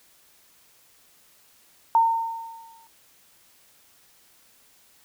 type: tone with exponential decay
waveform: sine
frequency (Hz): 912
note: A#5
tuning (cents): -38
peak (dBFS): -13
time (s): 1.95-2.87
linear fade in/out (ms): 1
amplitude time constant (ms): 200
effects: white hiss -58 dBFS RMS until 5.04 s